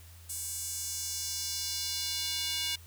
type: tone with high-pass filter sweep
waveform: square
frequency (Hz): 318.1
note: D#4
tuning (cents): +38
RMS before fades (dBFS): -35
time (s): 0.29-2.76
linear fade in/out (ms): 10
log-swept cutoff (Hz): 8500 to 3200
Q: 1.9
effects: added 84 Hz sine -50 dBFS peak until 2.86 s + white hiss -57 dBFS RMS until 2.86 s

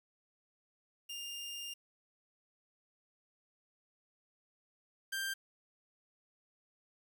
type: tone pair in turn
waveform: sawtooth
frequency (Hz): 2807 / 1580.8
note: F7 / G6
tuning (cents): +8 / +14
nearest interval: minor seventh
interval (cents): 994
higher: first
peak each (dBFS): -38 / -32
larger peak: second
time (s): 1.09-1.74 / 5.12-5.34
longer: first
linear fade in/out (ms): 10
effects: 10-bit

